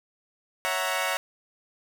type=chord; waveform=15% pulse; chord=F# dominant seventh; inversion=second; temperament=equal; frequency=554.4 / 659.3 / 740 / 932.3 Hz; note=C#5 / E5 / F#5 / A#5; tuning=0 / 0 / 0 / 0 cents; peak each=-25 dBFS; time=0.65-1.17 s; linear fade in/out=0 ms; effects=none